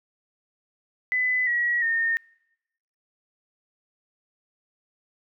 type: tone with pitch steps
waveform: sine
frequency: 2006 / 1916.5 / 1831 Hz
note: B6 / A#6 / A#6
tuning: +26 / +47 / -32 cents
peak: -21 dBFS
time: 1.12-2.17 s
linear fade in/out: 0 ms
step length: 350 ms
effects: noise-tail reverb RT60 0.9 s tail -25 dB re dry